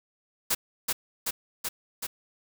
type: noise with echo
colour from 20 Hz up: white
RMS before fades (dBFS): -25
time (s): 0.5-0.55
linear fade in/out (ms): 10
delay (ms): 380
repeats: 4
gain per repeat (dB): -2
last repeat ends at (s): 2.07
effects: none